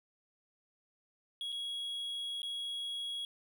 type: tone with dropouts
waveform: triangle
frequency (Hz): 3322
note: G#7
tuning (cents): 0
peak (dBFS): -35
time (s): 1.41-3.25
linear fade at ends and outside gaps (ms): 1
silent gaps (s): 1.521-1.525 / 2.419-2.43
effects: none